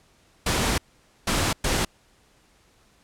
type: noise bursts at uneven times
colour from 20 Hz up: pink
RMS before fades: -23 dBFS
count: 3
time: 0.46-0.78 / 1.27-1.53 / 1.64-1.85 s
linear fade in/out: 5 ms
effects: pink hiss -60 dBFS RMS until 3.03 s + low-pass 10000 Hz 12 dB/octave